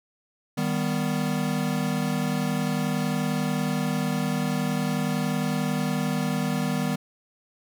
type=chord; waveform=square; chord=Eb augmented; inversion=none; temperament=equal; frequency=155.56 / 196 / 246.9 Hz; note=Eb3 / G3 / B3; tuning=0 / 0 / 0 cents; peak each=-29 / -29 / -29 dBFS; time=0.57-6.96 s; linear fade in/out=10 ms; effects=none